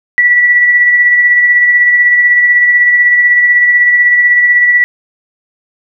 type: tone with tremolo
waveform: sine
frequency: 1952 Hz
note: B6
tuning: 21 cents flat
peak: -3 dBFS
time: 0.18-4.84 s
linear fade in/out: 0 ms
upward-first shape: sine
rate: 16 Hz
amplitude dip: 35%
effects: none